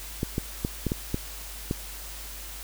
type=clicks; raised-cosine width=3 ms; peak=-13 dBFS; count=7; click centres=0.231 / 0.381 / 0.649 / 0.867 / 0.919 / 1.144 / 1.711 s; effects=added 50 Hz sine -41 dBFS peak until 2.63 s + white hiss -41 dBFS RMS until 2.63 s